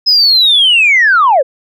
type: linear sweep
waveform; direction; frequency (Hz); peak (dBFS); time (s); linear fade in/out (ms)
sine; down; 5140 to 486.1; -4; 0.06-1.43; 20
effects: tanh soft clip ceiling -1 dBFS